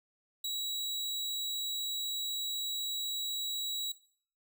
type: tone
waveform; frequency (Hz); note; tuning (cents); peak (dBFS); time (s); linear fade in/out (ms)
sawtooth; 3888; B7; -28; -30; 0.44-3.92; 5
effects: noise-tail reverb RT60 0.5 s tail -17 dB re dry